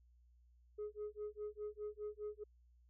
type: tone with tremolo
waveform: sine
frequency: 420 Hz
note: G#4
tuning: 19 cents sharp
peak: -38 dBFS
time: 0.78-2.44 s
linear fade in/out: 10 ms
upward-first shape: sine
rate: 4.9 Hz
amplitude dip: 100%
effects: tanh soft clip ceiling -39 dBFS + added 60 Hz sine -65 dBFS peak until 2.89 s